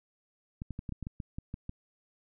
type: clicks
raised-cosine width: 5 ms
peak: -25 dBFS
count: 11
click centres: 0.619 / 0.707 / 0.791 / 0.892 / 0.923 / 1.027 / 1.069 / 1.202 / 1.385 / 1.541 / 1.694 s
effects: none